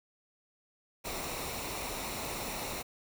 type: noise with comb filter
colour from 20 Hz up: pink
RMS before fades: -38 dBFS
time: 1.04-2.83 s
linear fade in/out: 20 ms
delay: 0.62 ms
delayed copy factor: -0.5
effects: none